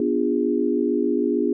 sine chord, B diminished seventh, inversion none, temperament equal with one note detuned, 246.9 / 293.7 / 349.2 / 409.6 Hz, B3 / D4 / F4 / Ab4, 0 / 0 / 0 / -24 cents, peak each -24 dBFS, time 0-1.53 s, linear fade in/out 2 ms, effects none

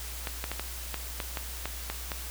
clicks, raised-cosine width 0.3 ms, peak -16 dBFS, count 10, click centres 0.272 / 0.441 / 0.516 / 0.596 / 0.943 / 1.202 / 1.372 / 1.656 / 1.9 / 2.118 s, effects added 60 Hz sine -39 dBFS peak until 2.3 s + white hiss -41 dBFS RMS until 2.3 s

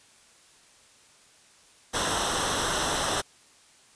pink noise with comb filter, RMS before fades -27 dBFS, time 1.93-3.22 s, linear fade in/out 20 ms, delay 0.43 ms, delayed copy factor -0.7, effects white hiss -57 dBFS RMS until 3.95 s + resampled to 22050 Hz

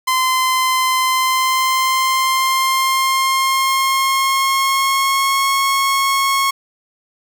sawtooth tone with pitch glide, 1033 to 1093.2 Hz, C6 to C#6, -22 to -24 cents, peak -10 dBFS, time 0.07-6.51 s, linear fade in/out 10 ms, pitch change +98 cents, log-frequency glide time 1.01-5.5 s, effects none

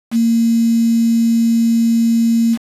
sine tone with quantisation, 230 Hz, A#3, 23 cents flat, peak -10 dBFS, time 0.11-2.58 s, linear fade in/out 50 ms, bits 5, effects resampled to 32000 Hz

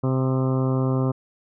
harmonic tone with a mistuned harmonic, 130.81 Hz, C3, in tune, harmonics 1 / 2 / 3 / 4 / 5 / 6 / 7 / 8 / 9 / 10, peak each -21 / -25 / -29 / -31 / -37 / -40 / -42 / -37 / -38 / -44 dBFS, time 0.03-1.12 s, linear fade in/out 10 ms, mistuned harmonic 9, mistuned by +37 cents, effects none

